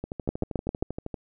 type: two click trains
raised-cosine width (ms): 2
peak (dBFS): -12 / -19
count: 5 / 15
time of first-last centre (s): 0.29-0.825 / 0.04-1.142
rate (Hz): 7.48 / 12.7
effects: none